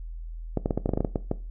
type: clicks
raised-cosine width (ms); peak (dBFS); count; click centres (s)
2; -11; 12; 0.573 / 0.659 / 0.708 / 0.776 / 0.859 / 0.892 / 0.936 / 0.975 / 1.006 / 1.048 / 1.158 / 1.314
effects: noise-tail reverb RT60 0.3 s tail -17 dB re dry + added 41 Hz sine -34 dBFS peak until 1.5 s